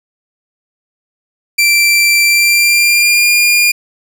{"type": "tone with pitch glide", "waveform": "sawtooth", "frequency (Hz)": [2349, 2414], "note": ["D7", "D7"], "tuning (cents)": [0, 47], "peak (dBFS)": -4, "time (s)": [1.58, 3.72], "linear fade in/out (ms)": 10, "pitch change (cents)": 47, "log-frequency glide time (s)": [2.24, 3.3], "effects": []}